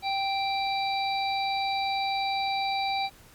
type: harmonic tone with a mistuned harmonic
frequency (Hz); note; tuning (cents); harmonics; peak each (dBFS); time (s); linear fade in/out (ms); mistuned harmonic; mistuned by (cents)
784; G5; 0; 1 / 3 / 5 / 6; -27 / -34 / -34 / -39; 0.02-3.1; 50; 6; -21
effects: pink hiss -54 dBFS RMS until 3.34 s + Opus 48 kbps